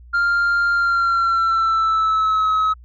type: tone with pitch glide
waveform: sine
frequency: 1396.9 to 1281 Hz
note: F6 to E6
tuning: 0 to -50 cents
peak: -12 dBFS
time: 0.13-2.74 s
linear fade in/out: 20 ms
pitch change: -150 cents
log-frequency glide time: 0.73-2.49 s
effects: tanh soft clip ceiling -14 dBFS + added 60 Hz sine -40 dBFS peak until 2.84 s